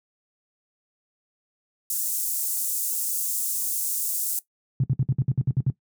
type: high-pass noise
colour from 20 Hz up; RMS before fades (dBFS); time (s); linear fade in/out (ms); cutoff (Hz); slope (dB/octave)
pink; -27; 1.9-4.39; 2; 7700; 24
type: tone bursts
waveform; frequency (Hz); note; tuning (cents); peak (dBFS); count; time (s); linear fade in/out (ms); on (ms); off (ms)
sine; 132; C3; +16; -17; 10; 4.8-5.701; 2; 37; 59
effects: noise-tail reverb RT60 0.1 s tail -17 dB re dry + high-pass 80 Hz 12 dB/octave